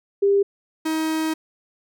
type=tone pair in turn; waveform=sine / 45% pulse; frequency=399.1 / 316.8 Hz; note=G4 / D#4; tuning=+31 / +31 cents; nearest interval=major third; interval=400 cents; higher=first; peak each=-14 / -21 dBFS; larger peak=first; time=0.22-0.43 / 0.85-1.34 s; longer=second; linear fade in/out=10 ms; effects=none